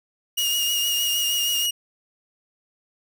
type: tone with vibrato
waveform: sawtooth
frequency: 2863 Hz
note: F7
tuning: 42 cents sharp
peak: -18 dBFS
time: 0.37-1.71 s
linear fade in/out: 10 ms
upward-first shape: triangle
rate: 6.4 Hz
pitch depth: 30 cents each way
type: noise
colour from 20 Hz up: blue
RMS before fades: -32 dBFS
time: 0.38-1.66 s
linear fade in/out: 0 ms
effects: none